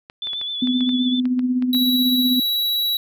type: clicks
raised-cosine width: 0.3 ms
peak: -21 dBFS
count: 11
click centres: 0.099 / 0.271 / 0.333 / 0.414 / 0.673 / 0.808 / 0.892 / 1.255 / 1.393 / 1.624 / 1.747 s
type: tone with vibrato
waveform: sine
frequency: 3475 Hz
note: A7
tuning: 22 cents flat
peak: -24 dBFS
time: 0.22-1.2 s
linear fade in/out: 2 ms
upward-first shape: sine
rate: 7.7 Hz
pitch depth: 36 cents each way
type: tone with tremolo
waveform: sine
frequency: 251.3 Hz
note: B3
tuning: 30 cents sharp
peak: -15 dBFS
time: 0.62-2.4 s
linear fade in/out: 5 ms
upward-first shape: sine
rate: 16 Hz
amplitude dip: 45%
type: tone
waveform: square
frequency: 3905 Hz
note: B7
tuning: 20 cents flat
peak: -19 dBFS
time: 1.73-2.97 s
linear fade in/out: 2 ms
effects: none